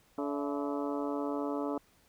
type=harmonic tone with a mistuned harmonic; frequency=143.7 Hz; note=D3; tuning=37 cents flat; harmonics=2 / 3 / 4 / 5 / 6 / 7 / 8 / 9; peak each=-34 / -38 / -40 / -42 / -44 / -45 / -46 / -47 dBFS; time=0.18-1.78 s; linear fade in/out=2 ms; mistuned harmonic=5; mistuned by=-110 cents; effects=pink hiss -66 dBFS RMS until 2.08 s